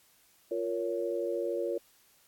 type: chord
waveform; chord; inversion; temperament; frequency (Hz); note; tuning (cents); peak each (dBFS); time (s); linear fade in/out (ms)
sine; Bb minor; second; just; 349.6 / 466.2 / 559.4; F4 / Bb4 / Db5; +2 / 0 / +16; -34; 0.51-1.78; 5
effects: white hiss -64 dBFS RMS until 2.27 s + AAC 64 kbps